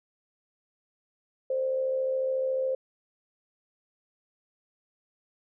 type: tone with amplitude modulation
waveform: sine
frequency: 523.3 Hz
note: C5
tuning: in tune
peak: -23 dBFS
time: 1.5-2.75 s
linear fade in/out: 5 ms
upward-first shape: sine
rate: 74 Hz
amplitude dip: 45%
effects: none